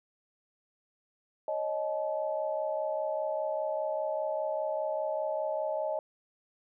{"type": "tone cluster", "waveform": "sine", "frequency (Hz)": [556, 621, 861], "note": ["C#5", "D#5", "A5"], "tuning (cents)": [5, -3, -38], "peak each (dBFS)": [-36, -31, -37], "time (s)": [1.48, 5.99], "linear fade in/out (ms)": 2, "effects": []}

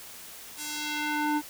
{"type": "tone with band-pass filter sweep", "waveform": "square", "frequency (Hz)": 299.3, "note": "D4", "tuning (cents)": 33, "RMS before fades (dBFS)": -30, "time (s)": [0.56, 1.42], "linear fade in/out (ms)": 50, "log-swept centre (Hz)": [9900, 650], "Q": 0.89, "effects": ["white hiss -45 dBFS RMS until 1.49 s"]}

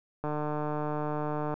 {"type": "click train", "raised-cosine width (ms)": 1, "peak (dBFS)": -19, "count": 196, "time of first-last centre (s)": [0.24, 1.54], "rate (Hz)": 150, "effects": []}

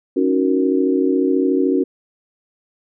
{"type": "chord", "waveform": "sine", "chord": "D# minor seventh", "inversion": "third", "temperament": "equal", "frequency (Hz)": [277.2, 311.1, 370, 466.2], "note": ["C#4", "D#4", "F#4", "A#4"], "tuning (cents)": [0, 0, 0, 0], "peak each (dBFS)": [-17, -23, -18, -23], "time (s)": [0.16, 1.84], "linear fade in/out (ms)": 10, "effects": []}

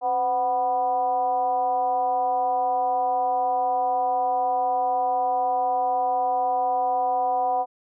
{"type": "tone with frequency modulation", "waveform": "sine", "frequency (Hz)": 746, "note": "F#5", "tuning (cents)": 14, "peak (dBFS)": -20, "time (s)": [0.01, 7.66], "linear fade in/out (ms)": 50, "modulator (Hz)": 238, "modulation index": 0.68, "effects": []}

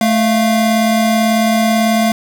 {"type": "tone pair together", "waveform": "square", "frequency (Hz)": [218.6, 694], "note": ["A3", "F5"], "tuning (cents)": [-11, -11], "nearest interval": "octave + minor sixth", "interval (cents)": 2000, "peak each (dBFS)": [-13, -16], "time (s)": [0.01, 2.12], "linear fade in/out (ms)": 2, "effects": []}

